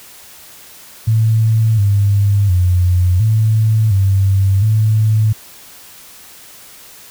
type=tone with pitch steps; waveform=sine; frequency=111.2 / 100.9 / 89.8 / 109.7 / 97.2 / 108.6 Hz; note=A2 / G#2 / F2 / A2 / G2 / A2; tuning=+19 / -49 / +49 / -5 / -14 / -22 cents; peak=-9 dBFS; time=1.07-5.33 s; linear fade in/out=10 ms; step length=710 ms; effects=white hiss -39 dBFS RMS until 7.1 s